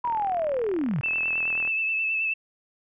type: linear sweep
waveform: sine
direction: down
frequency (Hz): 987.8 to 119.6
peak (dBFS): -23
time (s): 0.04-1.01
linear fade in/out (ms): 5
type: click train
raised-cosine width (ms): 0.5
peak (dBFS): -24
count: 67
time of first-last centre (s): 0.05-1.676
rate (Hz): 40.6
type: tone with vibrato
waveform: sine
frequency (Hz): 2629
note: E7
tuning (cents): -5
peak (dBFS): -23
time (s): 1.03-2.34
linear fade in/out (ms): 10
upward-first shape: sine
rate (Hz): 9.4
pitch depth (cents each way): 27
effects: none